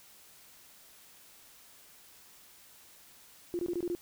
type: tone bursts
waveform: sine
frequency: 349.2 Hz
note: F4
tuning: in tune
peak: -30 dBFS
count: 6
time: 3.54-3.95 s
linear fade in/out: 0 ms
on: 50 ms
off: 22 ms
effects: white hiss -57 dBFS RMS until 4.01 s